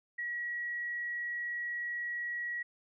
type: tone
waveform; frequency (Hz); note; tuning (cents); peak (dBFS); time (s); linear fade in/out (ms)
sine; 1917; A#6; +48; -34; 0.18-2.63; 10
effects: none